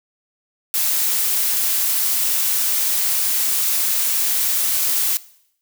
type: noise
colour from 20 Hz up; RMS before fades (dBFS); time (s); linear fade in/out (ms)
blue; -19; 0.74-5.17; 0
effects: noise-tail reverb RT60 0.7 s tail -19 dB re dry